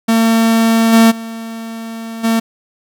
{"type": "tone with level steps", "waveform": "45% pulse", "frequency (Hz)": 226.4, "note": "A3", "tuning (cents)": 50, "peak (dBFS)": [-9, -5, -24, -11], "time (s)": [0.08, 2.4], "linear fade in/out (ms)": 10, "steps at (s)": [0.92, 1.1, 2.23], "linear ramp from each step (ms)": 20, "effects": []}